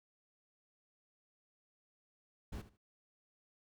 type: noise with echo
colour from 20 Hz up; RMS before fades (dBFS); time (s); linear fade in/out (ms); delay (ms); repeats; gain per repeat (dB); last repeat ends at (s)
brown; -43; 2.52-2.62; 10; 76; 2; -14; 2.772
effects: none